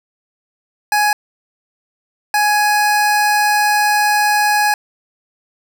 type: tone pair in turn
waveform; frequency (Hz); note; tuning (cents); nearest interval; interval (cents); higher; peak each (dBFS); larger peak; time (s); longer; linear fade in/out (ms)
25% pulse; 835 / 835; G#5 / G#5; +9 / +9; unison; 0; neither; -8; neither; 0.92-1.13 / 2.34-4.74; second; 2
effects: none